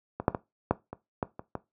clicks, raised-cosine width 1 ms, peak -18 / -6 / -15 / -8 / -23 / -13 / -24 / -18 dBFS, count 8, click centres 0.2 / 0.281 / 0.348 / 0.71 / 0.93 / 1.228 / 1.394 / 1.553 s, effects noise-tail reverb RT60 0.2 s tail -17 dB re dry + high-pass 80 Hz 12 dB/octave

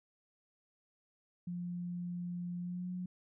sine tone with pitch glide, 175.9 to 180.95 Hz, F3 to F#3, +13 to -38 cents, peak -37 dBFS, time 1.47-3.06 s, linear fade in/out 5 ms, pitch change +49 cents, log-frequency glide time 2.59-2.9 s, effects none

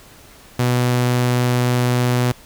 sawtooth tone, 123.47 Hz, B2, in tune, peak -11 dBFS, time 0.59-2.32 s, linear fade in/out 5 ms, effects pink hiss -45 dBFS RMS until 2.45 s

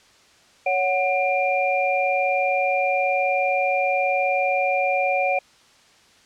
sine tone cluster, 558 / 739 / 2389 Hz, C#5 / F#5 / D7, +11 / -2 / +29 cents, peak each -23 / -22 / -24 dBFS, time 0.66-5.39 s, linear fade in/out 5 ms, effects white hiss -54 dBFS RMS until 6.25 s + low-pass 6000 Hz 12 dB/octave

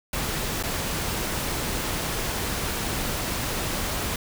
pink noise with dropouts, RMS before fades -28 dBFS, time 0.13-4.16 s, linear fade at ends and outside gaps 2 ms, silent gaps 0.627-0.636 s, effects none

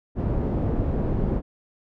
pink low-pass noise, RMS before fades -24 dBFS, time 0.15-1.42 s, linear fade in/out 50 ms, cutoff 450 Hz, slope 12 dB/octave, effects none

